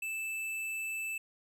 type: tone with hard clipping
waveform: sine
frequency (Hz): 2637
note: E7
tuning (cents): 0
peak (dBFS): -36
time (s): 0.02-1.18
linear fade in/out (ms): 5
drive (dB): 12
effects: none